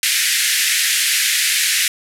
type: band-pass noise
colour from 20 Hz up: pink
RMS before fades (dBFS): -17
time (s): 0.03-1.88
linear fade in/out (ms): 2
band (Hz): 1700 to 13000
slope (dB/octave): 48
effects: none